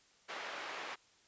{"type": "band-pass noise", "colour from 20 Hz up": "white", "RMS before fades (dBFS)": -44, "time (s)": [0.28, 0.96], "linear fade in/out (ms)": 20, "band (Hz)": [460, 2100], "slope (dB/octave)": 12, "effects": ["white hiss -67 dBFS RMS until 1.27 s", "resampled to 16000 Hz"]}